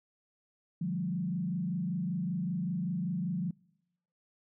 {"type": "tone with frequency modulation", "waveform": "sine", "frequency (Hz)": 177.5, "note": "F3", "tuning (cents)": 28, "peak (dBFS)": -30, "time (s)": [0.81, 3.51], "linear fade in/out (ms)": 5, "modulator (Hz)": 25.2, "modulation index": 1, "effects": ["noise-tail reverb RT60 0.9 s tail -26 dB re dry"]}